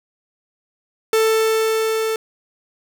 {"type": "tone with level ramp", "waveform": "45% pulse", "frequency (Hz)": 442.7, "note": "A4", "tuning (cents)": 11, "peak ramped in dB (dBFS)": [-13, -19], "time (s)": [1.13, 2.16], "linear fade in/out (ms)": 2, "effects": []}